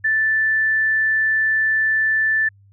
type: tone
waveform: sine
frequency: 1760 Hz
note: A6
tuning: in tune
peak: -15 dBFS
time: 0.04-2.49 s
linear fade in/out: 10 ms
effects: added 99 Hz sine -48 dBFS peak until 2.72 s